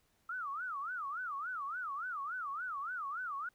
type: tone with vibrato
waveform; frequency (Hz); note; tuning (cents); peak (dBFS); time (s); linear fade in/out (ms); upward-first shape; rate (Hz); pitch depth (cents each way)
sine; 1289; E6; -39; -37; 0.29-3.49; 5; sine; 3.5; 280
effects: pink hiss -74 dBFS RMS until 3.54 s